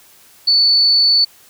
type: tone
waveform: sine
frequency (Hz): 4474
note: C#8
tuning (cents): +15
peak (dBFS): -9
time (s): 0.47-1.25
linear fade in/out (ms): 10
effects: white hiss -47 dBFS RMS until 1.49 s